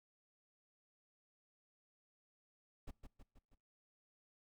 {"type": "noise with echo", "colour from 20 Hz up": "brown", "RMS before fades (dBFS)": -45, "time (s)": [2.87, 2.91], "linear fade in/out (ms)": 10, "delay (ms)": 160, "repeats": 4, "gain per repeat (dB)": -5, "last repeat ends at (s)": 3.55, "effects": ["noise-tail reverb RT60 0.5 s tail -25 dB re dry"]}